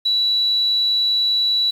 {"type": "tone", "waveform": "sine", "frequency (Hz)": 3935, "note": "B7", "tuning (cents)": -7, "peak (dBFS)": -15, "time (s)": [0.05, 1.71], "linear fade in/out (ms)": 10, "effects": ["7-bit"]}